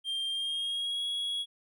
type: tone with pitch glide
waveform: triangle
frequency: 3184 to 3333 Hz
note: G7 to G#7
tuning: +26 to +5 cents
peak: -29 dBFS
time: 0.04-1.46 s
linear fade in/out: 50 ms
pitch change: +79 cents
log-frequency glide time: 0.29-1.05 s
effects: none